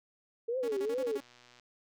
sine tone with vibrato, 450 Hz, A4, 39 cents sharp, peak -30 dBFS, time 0.48-1.18 s, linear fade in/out 10 ms, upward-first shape triangle, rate 2.4 Hz, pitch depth 290 cents each way
click train, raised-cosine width 0.2 ms, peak -40 dBFS, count 119, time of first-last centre 0.63-1.597 s, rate 122 Hz
sawtooth tone bursts, 278.7 Hz, C#4, 9 cents sharp, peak -36 dBFS, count 7, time 0.63-1.205 s, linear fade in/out 5 ms, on 53 ms, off 34 ms
effects none

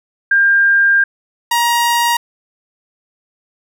sine / sawtooth tone pair in turn, 1600 / 945.6 Hz, G6 / A#5, +35 / +24 cents, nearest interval major sixth, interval 911 cents, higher first, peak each -8 dBFS, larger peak neither, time 0.31-1.04 / 1.51-2.17 s, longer first, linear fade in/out 5 ms, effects none

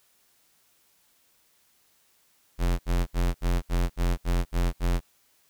square tone bursts, 43.65 Hz, F1, in tune, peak -22 dBFS, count 9, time 2.58-5.006 s, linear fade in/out 50 ms, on 210 ms, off 67 ms, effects white hiss -65 dBFS RMS until 5.49 s

